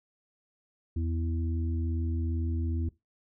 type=harmonic tone; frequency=82.41 Hz; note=E2; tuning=in tune; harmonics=1 / 3 / 4; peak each=-28 / -38 / -40 dBFS; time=0.96-2.89 s; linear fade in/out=5 ms; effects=noise-tail reverb RT60 0.2 s tail -19 dB re dry